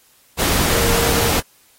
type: tone in noise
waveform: sine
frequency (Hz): 466.2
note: A#4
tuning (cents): 0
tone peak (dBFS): -22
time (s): 0.7-1.31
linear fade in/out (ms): 20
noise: pink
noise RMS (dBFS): -18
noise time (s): 0.38-1.41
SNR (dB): -7
effects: white hiss -54 dBFS RMS until 1.78 s + AAC 48 kbps